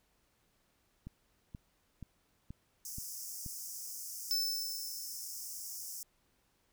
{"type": "click train", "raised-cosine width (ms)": 5, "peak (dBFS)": -32, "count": 6, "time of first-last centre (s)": [1.07, 3.462], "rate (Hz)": 2.09}
{"type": "high-pass noise", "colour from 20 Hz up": "pink", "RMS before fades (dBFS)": -44, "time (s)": [2.85, 6.03], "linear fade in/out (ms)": 2, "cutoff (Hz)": 5100, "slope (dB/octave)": 96}
{"type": "tone with exponential decay", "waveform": "square", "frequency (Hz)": 5274, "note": "E8", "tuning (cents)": 0, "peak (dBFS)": -29, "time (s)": [4.31, 5.88], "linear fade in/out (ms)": 0, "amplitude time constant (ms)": 340}
{"effects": ["pink hiss -74 dBFS RMS until 6.72 s"]}